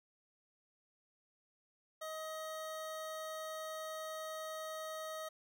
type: tone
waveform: 25% pulse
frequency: 630 Hz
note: D#5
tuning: 21 cents sharp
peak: -38 dBFS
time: 2.01-5.29 s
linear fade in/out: 10 ms
effects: none